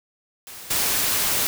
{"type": "noise with level steps", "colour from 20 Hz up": "white", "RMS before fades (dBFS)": [-39, -22], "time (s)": [0.47, 1.47], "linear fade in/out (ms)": 0, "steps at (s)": 0.7, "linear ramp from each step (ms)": 10, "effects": []}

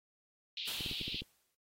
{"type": "band-pass noise", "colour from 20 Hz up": "white", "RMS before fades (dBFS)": -41, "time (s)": [0.57, 1.21], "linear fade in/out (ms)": 2, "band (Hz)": [2700, 4100], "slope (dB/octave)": 48}
{"type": "noise with exponential decay", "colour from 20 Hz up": "white", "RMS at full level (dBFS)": -42, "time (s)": [0.67, 1.55], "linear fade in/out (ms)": 5, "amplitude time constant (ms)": 190}
{"type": "clicks", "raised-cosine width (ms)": 3, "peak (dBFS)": -32, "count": 7, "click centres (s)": [0.808, 0.862, 0.913, 1.013, 1.08, 1.145, 1.22]}
{"effects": ["AAC 48 kbps"]}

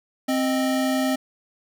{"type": "tone pair together", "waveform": "square", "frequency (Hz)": [262.3, 622.3], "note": ["C4", "D#5"], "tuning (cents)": [4, 0], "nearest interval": "octave + minor third", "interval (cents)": 1496, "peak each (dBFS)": [-22, -27], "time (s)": [0.28, 1.16], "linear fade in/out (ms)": 10, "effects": []}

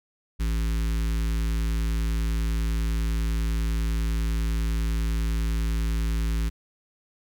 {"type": "tone with notch filter", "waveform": "square", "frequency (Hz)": 55, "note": "A1", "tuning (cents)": 0, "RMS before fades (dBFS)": -25, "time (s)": [0.39, 6.5], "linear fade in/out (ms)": 20, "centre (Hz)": 650, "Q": 0.54, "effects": []}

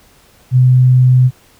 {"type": "tone", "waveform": "sine", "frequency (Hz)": 127.2, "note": "C3", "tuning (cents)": -48, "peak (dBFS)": -5, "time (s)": [0.51, 1.31], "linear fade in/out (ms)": 50, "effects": ["pink hiss -48 dBFS RMS until 1.59 s"]}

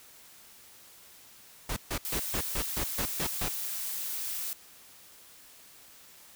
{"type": "noise bursts", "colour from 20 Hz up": "pink", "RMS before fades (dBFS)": -32, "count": 9, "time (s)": [1.69, 3.485], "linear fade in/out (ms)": 5, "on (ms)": 75, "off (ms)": 140}
{"type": "noise", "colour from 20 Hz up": "blue", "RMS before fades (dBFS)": -35, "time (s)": [2.05, 4.53], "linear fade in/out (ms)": 0}
{"effects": ["white hiss -54 dBFS RMS until 6.35 s"]}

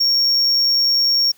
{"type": "tone", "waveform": "triangle", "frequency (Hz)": 5530, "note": "F8", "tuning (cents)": -18, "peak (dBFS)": -12, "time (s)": [0, 1.32], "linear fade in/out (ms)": 10, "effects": ["white hiss -53 dBFS RMS until 1.37 s"]}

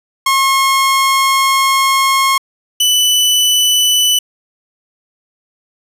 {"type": "tone pair in turn", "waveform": "sawtooth", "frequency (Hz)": [1080, 2985], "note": ["C#6", "F#7"], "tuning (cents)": [-45, 15], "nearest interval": "octave + tritone", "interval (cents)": 1760, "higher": "second", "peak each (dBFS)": -6, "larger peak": "neither", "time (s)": [[0.26, 2.38], [2.8, 4.19]], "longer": "first", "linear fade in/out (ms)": 5, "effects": ["resampled to 32000 Hz", "8-bit"]}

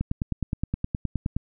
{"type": "click train", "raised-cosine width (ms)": 5, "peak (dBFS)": -13, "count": 14, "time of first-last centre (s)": [0.01, 1.366], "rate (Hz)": 9.59, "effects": []}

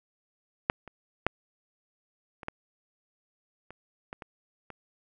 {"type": "clicks", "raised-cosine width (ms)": 0.5, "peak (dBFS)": [-7, -29, -8, -27, -17, -29, -23, -26, -27], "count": 9, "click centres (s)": [0.699, 0.877, 1.266, 2.432, 2.484, 3.706, 4.129, 4.222, 4.703], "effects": []}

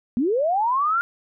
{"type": "linear sweep", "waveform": "sine", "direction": "up", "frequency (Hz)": [220, 1421], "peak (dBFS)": -18, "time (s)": [0.17, 1.01], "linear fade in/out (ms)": 0, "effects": []}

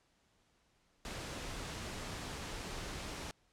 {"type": "noise", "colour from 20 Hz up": "pink", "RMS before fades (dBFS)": -43, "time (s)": [1.05, 3.31], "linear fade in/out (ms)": 0, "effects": ["pink hiss -73 dBFS RMS until 3.52 s", "low-pass 8000 Hz 12 dB/octave"]}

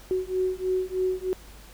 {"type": "beating tone pair", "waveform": "sine", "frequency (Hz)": [370, 373.2], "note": ["F#4", "F#4"], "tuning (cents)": [0, 15], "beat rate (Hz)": 3.2, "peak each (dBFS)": [-27, -27], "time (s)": [0.11, 1.33], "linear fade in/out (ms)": 0, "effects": ["added 50 Hz sine -47 dBFS peak until 1.73 s", "pink hiss -50 dBFS RMS until 1.73 s"]}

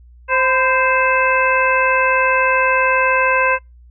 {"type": "harmonic tone with a mistuned harmonic", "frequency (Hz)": 523.3, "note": "C5", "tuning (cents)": 0, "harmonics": [1, 2, 3, 4, 5], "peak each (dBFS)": [-19, -17, -18, -23, -19], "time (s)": [0.28, 3.59], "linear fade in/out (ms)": 50, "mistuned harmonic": 2, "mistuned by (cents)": -49, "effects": ["noise-tail reverb RT60 0.2 s tail -26 dB re dry", "added 60 Hz sine -41 dBFS peak until 3.9 s"]}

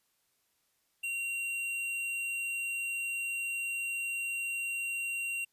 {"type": "tone with hard clipping", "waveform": "sine", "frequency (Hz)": 2754, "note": "F7", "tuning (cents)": -25, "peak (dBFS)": -34, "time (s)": [1.03, 5.45], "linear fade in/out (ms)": 10, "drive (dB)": 11, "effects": ["white hiss -75 dBFS RMS until 5.52 s", "resampled to 32000 Hz"]}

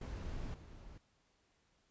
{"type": "noise with level steps", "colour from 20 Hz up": "brown", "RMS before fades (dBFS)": [-43, -53], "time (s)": [0.01, 0.98], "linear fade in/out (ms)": 5, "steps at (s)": 0.54, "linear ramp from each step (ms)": 2, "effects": ["pink hiss -75 dBFS RMS until 1.9 s", "resampled to 16000 Hz"]}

